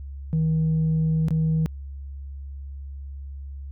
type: tone with dropouts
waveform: sine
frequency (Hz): 159.2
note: D#3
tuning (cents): +40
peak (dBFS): -17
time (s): 0.33-1.66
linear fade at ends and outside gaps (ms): 0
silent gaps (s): 1.284-1.307
effects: tanh soft clip ceiling -17 dBFS + added 69 Hz sine -33 dBFS peak until 3.71 s